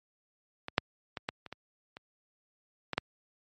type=clicks; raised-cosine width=0.3 ms; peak=-21 / -6 / -20 / -15 / -28 / -24 / -28 / -17 / -11 dBFS; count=9; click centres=0.684 / 0.781 / 1.172 / 1.289 / 1.463 / 1.526 / 1.969 / 2.933 / 2.98 s; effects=high-pass 80 Hz 12 dB/octave + MP3 48 kbps

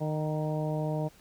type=harmonic tone with a mistuned harmonic; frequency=153.8 Hz; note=D#3; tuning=20 cents flat; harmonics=1 / 2 / 3 / 4 / 5 / 6; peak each=-30 / -37 / -38 / -35 / -42 / -43 dBFS; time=0-1.09 s; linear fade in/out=20 ms; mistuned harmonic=6; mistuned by=+26 cents; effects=pink hiss -58 dBFS RMS until 1.2 s

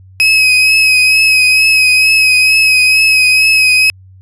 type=tone with vibrato; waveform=35% pulse; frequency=2545 Hz; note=D#7; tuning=39 cents sharp; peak=-4 dBFS; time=0.2-3.9 s; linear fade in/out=0 ms; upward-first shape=triangle; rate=2.2 Hz; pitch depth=35 cents each way; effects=added 94 Hz sine -36 dBFS peak until 4.21 s + resampled to 22050 Hz

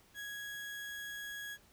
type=tone; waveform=35% pulse; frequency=1661.2 Hz; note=G#6; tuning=in tune; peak=-40 dBFS; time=0.14-1.58 s; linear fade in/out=50 ms; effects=pink hiss -65 dBFS RMS until 1.72 s

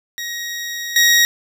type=tone with level steps; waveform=20% pulse; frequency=1889 Hz; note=A#6; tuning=22 cents sharp; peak=-19 / -5 dBFS; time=0.18-1.25 s; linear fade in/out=0 ms; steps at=0.96 s; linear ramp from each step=2 ms; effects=none

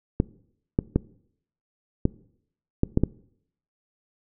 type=clicks; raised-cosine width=3 ms; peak=-6 dBFS; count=7; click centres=0.201 / 0.789 / 0.96 / 2.054 / 2.834 / 2.974 / 3.036 s; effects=noise-tail reverb RT60 0.7 s tail -22 dB re dry

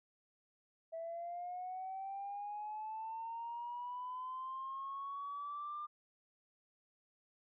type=linear sweep; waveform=sine; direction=up; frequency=652 to 1200 Hz; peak=-40 dBFS; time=0.92-5.87 s; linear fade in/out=20 ms; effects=tanh soft clip ceiling -36 dBFS

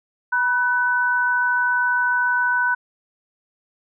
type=tone pair together; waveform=sine; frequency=975 / 1501.2 Hz; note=B5 / F#6; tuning=-23 / +25 cents; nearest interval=perfect fifth; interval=748 cents; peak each=-22 / -18 dBFS; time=0.32-2.75 s; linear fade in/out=10 ms; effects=none

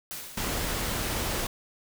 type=noise with exponential decay; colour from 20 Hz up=white; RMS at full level=-36 dBFS; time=0.11-1.17 s; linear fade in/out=0 ms; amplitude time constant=230 ms
type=noise; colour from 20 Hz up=pink; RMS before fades=-30 dBFS; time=0.37-1.47 s; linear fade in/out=5 ms
effects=none

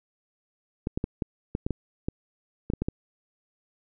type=clicks; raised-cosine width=3 ms; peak=-14 dBFS; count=12; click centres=0.871 / 0.975 / 1.041 / 1.222 / 1.551 / 1.665 / 1.707 / 2.085 / 2.701 / 2.736 / 2.82 / 2.885 s; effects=none

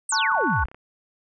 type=exponential sweep; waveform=sine; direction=down; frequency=9397 to 51.2 Hz; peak=-23 dBFS; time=0.09-0.66 s; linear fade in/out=5 ms
type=chord; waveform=sine; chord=F# minor; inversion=first; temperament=just; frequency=888 / 1110 / 1480 Hz; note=A5 / C#6 / F#6; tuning=+16 / +2 / 0 cents; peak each=-25 / -27 / -24 dBFS; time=0.12-0.64 s; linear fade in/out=5 ms
type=click train; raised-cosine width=0.5 ms; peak=-29 dBFS; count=15; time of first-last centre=0.32-0.746 s; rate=32.9 Hz
effects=none

